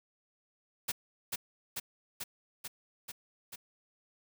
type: noise with echo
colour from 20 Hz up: white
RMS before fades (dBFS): -33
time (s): 0.88-0.92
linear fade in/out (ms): 10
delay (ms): 440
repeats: 6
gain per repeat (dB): -2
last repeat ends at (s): 3.56
effects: none